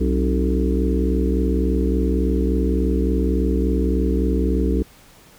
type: harmonic tone with a mistuned harmonic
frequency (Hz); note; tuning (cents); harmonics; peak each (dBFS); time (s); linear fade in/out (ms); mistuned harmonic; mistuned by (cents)
63.5; B1; +49; 1 / 3 / 4 / 5 / 6 / 7; -19 / -24 / -25 / -26 / -27 / -27; 0-4.83; 10; 4; +120
effects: pink hiss -49 dBFS RMS until 5.38 s